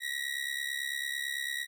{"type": "ring-modulated tone", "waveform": "30% pulse", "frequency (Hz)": 1914, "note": "A#6", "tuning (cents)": 45, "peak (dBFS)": -27, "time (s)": [0, 1.67], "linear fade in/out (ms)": 50, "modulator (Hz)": 34.5, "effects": []}